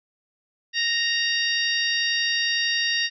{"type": "harmonic tone", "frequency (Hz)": 931, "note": "A#5", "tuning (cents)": -2, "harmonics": [2, 3, 4, 5, 6], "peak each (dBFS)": [-25, -27, -28, -29, -30], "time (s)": [0.73, 3.1], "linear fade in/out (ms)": 50, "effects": []}